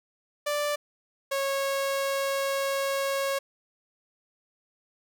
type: tone pair in turn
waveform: sawtooth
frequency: 587.3 / 549 Hz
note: D5 / C#5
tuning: 0 / -17 cents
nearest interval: minor second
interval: 117 cents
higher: first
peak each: -22 dBFS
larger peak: neither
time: 0.46-0.76 / 1.31-3.39 s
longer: second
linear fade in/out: 10 ms
effects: none